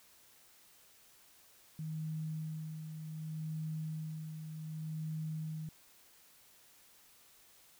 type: tone with tremolo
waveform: sine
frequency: 157.1 Hz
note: D#3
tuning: 17 cents sharp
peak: -36 dBFS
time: 1.79-5.69 s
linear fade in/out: 2 ms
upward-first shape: sine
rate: 0.66 Hz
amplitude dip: 50%
effects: white hiss -63 dBFS RMS until 7.79 s